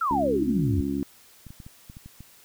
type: exponential sweep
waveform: sine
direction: down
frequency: 1401 to 77.78 Hz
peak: -22 dBFS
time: 0.01-0.81 s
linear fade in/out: 5 ms
type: harmonic tone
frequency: 69.9 Hz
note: C#2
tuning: 15 cents sharp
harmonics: 1 / 2 / 3 / 4 / 5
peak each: -38 / -39 / -31 / -27 / -34 dBFS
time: 0.11-1.03 s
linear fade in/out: 0 ms
type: clicks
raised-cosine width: 5 ms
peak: -30 dBFS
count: 8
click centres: 1.467 / 1.505 / 1.602 / 1.665 / 1.899 / 1.969 / 2.06 / 2.206 s
effects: white hiss -54 dBFS RMS until 2.44 s